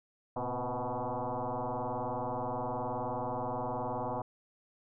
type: tone with frequency modulation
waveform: sine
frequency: 114.5 Hz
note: A#2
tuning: 31 cents flat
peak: -32 dBFS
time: 0.36-4.22 s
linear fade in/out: 5 ms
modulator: 124 Hz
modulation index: 7.7
effects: none